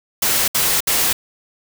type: noise bursts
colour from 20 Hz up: white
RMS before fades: -17 dBFS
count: 3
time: 0.22-1.13 s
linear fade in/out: 5 ms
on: 260 ms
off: 65 ms
effects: none